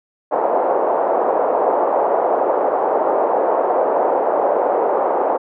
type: band-pass noise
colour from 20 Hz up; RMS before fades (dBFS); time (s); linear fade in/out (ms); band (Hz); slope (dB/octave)
pink; -17; 0.31-5.38; 20; 460 to 850; 24
effects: none